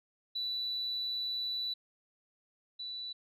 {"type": "tone pair in turn", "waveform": "sine", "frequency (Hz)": [3962, 3962], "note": ["B7", "B7"], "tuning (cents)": [5, 5], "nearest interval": "unison", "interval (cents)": 0, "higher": "neither", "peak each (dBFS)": [-32, -38], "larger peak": "first", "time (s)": [[0.35, 1.74], [2.79, 3.13]], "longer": "first", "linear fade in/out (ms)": 10, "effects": ["tanh soft clip ceiling -28 dBFS"]}